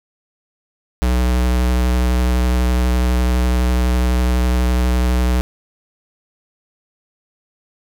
square tone with vibrato, 61.74 Hz, B1, in tune, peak -14 dBFS, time 1.02-5.41 s, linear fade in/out 0 ms, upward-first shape sine, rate 12 Hz, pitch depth 20 cents each way, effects none

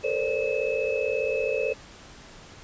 sine tone cluster, 435.4 / 470.9 / 527 / 585 / 2590 Hz, A4 / A#4 / C5 / D5 / E7, -18 / +18 / +12 / -7 / -31 cents, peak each -29 / -32 / -28 / -31 / -32 dBFS, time 0.03-1.74 s, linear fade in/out 20 ms, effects pink hiss -47 dBFS RMS until 2.63 s + resampled to 16000 Hz

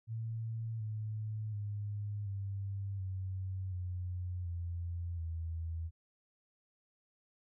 sine tone with pitch steps, 112.9 / 107.93 / 103.17 / 98.63 / 94.28 / 90.13 / 86.16 / 82.36 Hz, A2 / A2 / G#2 / G2 / F#2 / F#2 / F2 / E2, +45 / -33 / -11 / +11 / +33 / -45 / -23 / -1 cents, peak -36 dBFS, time 0.07-5.91 s, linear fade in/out 50 ms, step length 730 ms, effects none

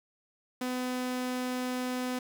sawtooth tone, 251.9 Hz, B3, 34 cents sharp, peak -27 dBFS, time 0.61-2.19 s, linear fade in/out 5 ms, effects 9-bit

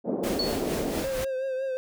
pink band-pass noise, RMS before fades -29 dBFS, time 0.04-1.06 s, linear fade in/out 50 ms, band 220 to 620 Hz, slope 24 dB/octave
pink noise with tremolo, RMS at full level -33 dBFS, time 0.23-1.25 s, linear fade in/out 10 ms, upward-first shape sine, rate 4.3 Hz, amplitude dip 50%
sine tone with exponential decay, 4400 Hz, C#8, 14 cents flat, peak -23 dBFS, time 0.39-0.68 s, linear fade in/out 5 ms, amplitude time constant 63 ms
triangle tone with vibrato, 527 Hz, C5, 12 cents sharp, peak -25 dBFS, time 1.04-1.77 s, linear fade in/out 0 ms, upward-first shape triangle, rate 5.4 Hz, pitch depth 51 cents each way
effects none

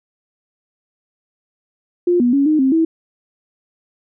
sine tone with pitch steps, 352.3 / 243.4 / 279.1 / 308 / 265.1 / 324.9 Hz, F4 / B3 / C#4 / D#4 / C4 / E4, +15 / -25 / +12 / -17 / +23 / -25 cents, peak -11 dBFS, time 2.07-2.85 s, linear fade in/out 5 ms, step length 130 ms, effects none

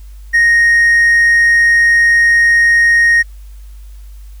sine tone with hard clipping, 1864.7 Hz, A#6, in tune, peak -7 dBFS, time 0.33-3.23 s, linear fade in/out 20 ms, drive 2 dB, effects added 50 Hz sine -30 dBFS peak until 4.4 s + white hiss -51 dBFS RMS until 4.4 s

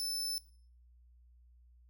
sawtooth tone, 5274 Hz, E8, in tune, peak -32 dBFS, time 0-0.38 s, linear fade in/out 0 ms, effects noise-tail reverb RT60 0.5 s tail -19 dB re dry + added 60 Hz sine -59 dBFS peak until 1.89 s

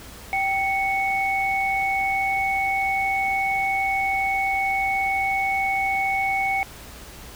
sine tone pair together, 778.4 / 2217 Hz, G5 / C#7, -12 / 0 cents, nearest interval octave + tritone, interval 1812 cents, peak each -23 dBFS, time 0.33-6.63 s, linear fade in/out 0 ms, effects added 60 Hz sine -46 dBFS peak until 7.35 s + pink hiss -42 dBFS RMS until 7.35 s

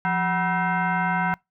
sine tone with frequency modulation, 396.2 Hz, G4, 18 cents sharp, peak -20 dBFS, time 0.05-1.34 s, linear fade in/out 0 ms, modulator 571 Hz, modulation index 2.5, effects noise-tail reverb RT60 0.2 s tail -26 dB re dry

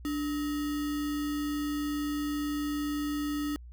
sine tone with sample-and-hold, 293.7 Hz, D4, in tune, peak -29 dBFS, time 0.05-3.56 s, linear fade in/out 0 ms, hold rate 1575 Hz, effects added 60 Hz sine -44 dBFS peak until 3.72 s

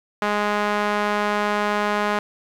sawtooth tone with band-pass filter, 207.7 Hz, G#3, in tune, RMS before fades -22 dBFS, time 0.22-2.19 s, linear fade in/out 2 ms, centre 1200 Hz, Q 0.93, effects 8-bit

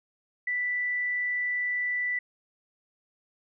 sine tone, 1975.5 Hz, B6, in tune, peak -26 dBFS, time 0.47-2.19 s, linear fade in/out 5 ms, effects none

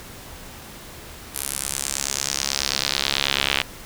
sawtooth tone with band-pass filter sweep, 69.2 Hz, C#2, 2 cents flat, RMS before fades -25 dBFS, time 1.34-3.63 s, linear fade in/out 20 ms, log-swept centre 11000 to 2900 Hz, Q 2.1, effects pink hiss -40 dBFS RMS until 3.85 s

